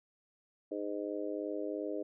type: harmonic tone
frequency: 102.8 Hz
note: G#2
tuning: 17 cents flat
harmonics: 3 / 4 / 5 / 6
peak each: -39 / -40 / -41 / -42 dBFS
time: 0.71-2.03 s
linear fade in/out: 10 ms
effects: none